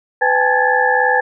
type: tone cluster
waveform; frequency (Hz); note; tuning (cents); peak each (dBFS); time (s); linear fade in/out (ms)
sine; 502 / 801 / 864 / 1667 / 1745; B4 / G5 / A5 / G#6 / A6; +28 / +37 / -32 / +6 / -15; -18; 0.21-1.21; 10
effects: none